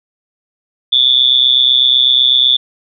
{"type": "tone with amplitude modulation", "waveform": "sine", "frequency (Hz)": 3500, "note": "A7", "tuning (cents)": -10, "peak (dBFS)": -3, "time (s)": [0.92, 2.57], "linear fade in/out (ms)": 10, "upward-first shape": "sine", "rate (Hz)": 128, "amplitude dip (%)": 100, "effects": []}